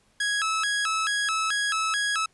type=tone with vibrato; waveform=sawtooth; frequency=1469 Hz; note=F#6; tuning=13 cents flat; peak=-20 dBFS; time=0.2-2.26 s; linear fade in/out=5 ms; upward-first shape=square; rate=2.3 Hz; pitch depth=210 cents each way; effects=pink hiss -64 dBFS RMS until 2.33 s + resampled to 24000 Hz